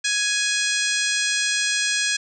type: harmonic tone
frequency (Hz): 833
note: G#5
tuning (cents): +5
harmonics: 2 / 3 / 4 / 5 / 6 / 7 / 8 / 9 / 10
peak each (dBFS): -25 / -27 / -28 / -29 / -30 / -30 / -31 / -32 / -32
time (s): 0.04-2.17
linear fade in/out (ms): 10
effects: none